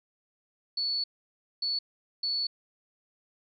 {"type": "tone bursts at uneven times", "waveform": "sine", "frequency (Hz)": 4435, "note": "C#8", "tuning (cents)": 0, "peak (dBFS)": -27, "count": 3, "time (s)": [[0.77, 1.04], [1.62, 1.79], [2.23, 2.47]], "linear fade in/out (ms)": 5, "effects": []}